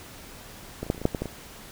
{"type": "clicks", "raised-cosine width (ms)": 2, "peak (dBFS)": [-17, -28, -9, -30, -27, -22, -6, -14, -14, -19], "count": 10, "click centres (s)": [0.83, 0.866, 0.901, 0.947, 0.979, 1.016, 1.054, 1.148, 1.22, 1.257], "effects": ["pink hiss -45 dBFS RMS until 1.71 s"]}